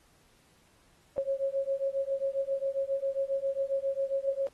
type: beating tone pair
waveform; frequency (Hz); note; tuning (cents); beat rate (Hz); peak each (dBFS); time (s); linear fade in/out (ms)
sine; 542 / 549.4; C#5 / C#5; -39 / -16; 7.4; -31; 1.18-4.47; 0
effects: pink hiss -65 dBFS RMS until 4.53 s + AAC 32 kbps